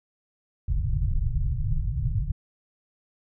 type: low-pass noise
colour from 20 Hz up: pink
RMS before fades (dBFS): -25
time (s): 0.68-2.32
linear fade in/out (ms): 5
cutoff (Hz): 150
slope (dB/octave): 96
effects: none